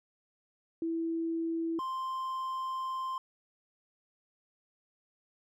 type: tone pair in turn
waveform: sine / triangle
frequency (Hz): 329.6 / 1046.4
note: E4 / C6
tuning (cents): 0 / 0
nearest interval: octave + minor sixth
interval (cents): 2000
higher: second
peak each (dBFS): -30 / -31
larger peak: first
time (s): 0.82-1.79 / 1.79-3.18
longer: second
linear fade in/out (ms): 2
effects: none